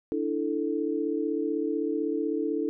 sine chord, D suspended second, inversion none, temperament equal, 293.7 / 329.6 / 440 Hz, D4 / E4 / A4, 0 / 0 / 0 cents, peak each -30 dBFS, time 0.12-2.69 s, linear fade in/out 0 ms, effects none

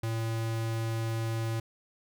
square tone, 113.2 Hz, A2, 50 cents sharp, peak -30 dBFS, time 0.03-1.6 s, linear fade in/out 5 ms, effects none

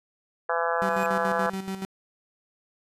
harmonic tone, 168.2 Hz, E3, 35 cents sharp, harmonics 3 / 4 / 5 / 6 / 7 / 8 / 9 / 10, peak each -29 / -30 / -31 / -32 / -32 / -33 / -34 / -34 dBFS, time 0.49-1.5 s, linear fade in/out 5 ms
square tone with exponential growth, 2482 Hz, D#7, 5 cents flat, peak -34 dBFS, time 0.71-1.06 s, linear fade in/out 0 ms, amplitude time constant 75 ms
35% pulse tone with tremolo, 191.8 Hz, G3, 37 cents flat, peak -27 dBFS, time 0.82-1.85 s, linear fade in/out 0 ms, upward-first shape square, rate 7 Hz, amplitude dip 60%
effects resampled to 32000 Hz

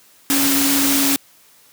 sine tone in noise, 277.7 Hz, C#4, 3 cents sharp, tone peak -18 dBFS, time 0.3-1.16 s, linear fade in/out 0 ms, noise white, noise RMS -18 dBFS, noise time 0.3-1.16 s, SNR -3 dB, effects white hiss -51 dBFS RMS until 1.72 s + high-pass 100 Hz 12 dB/octave

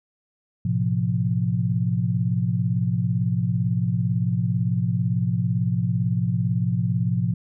sine chord, F major, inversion first, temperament equal with one note detuned, 110 / 127.9 / 174.61 Hz, A2 / C3 / F3, 0 / -39 / 0 cents, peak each -24 dBFS, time 0.65-7.34 s, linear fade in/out 5 ms, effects none

